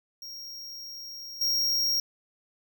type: tone with level steps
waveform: square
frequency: 5588 Hz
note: F8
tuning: in tune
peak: -39 / -24 dBFS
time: 0.22-2 s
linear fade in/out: 2 ms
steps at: 1.41 s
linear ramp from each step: 5 ms
effects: none